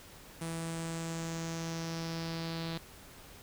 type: tone with low-pass filter sweep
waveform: sawtooth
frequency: 164.8 Hz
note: E3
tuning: in tune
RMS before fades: -38 dBFS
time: 0.41-2.78 s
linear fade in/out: 5 ms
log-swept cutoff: 9700 to 4100 Hz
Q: 3.7
effects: pink hiss -53 dBFS RMS until 3.42 s